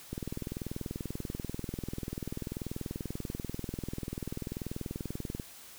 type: click train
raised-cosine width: 3 ms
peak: -23 dBFS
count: 109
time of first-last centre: 0.13-5.398 s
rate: 20.5 Hz
effects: white hiss -51 dBFS RMS until 5.78 s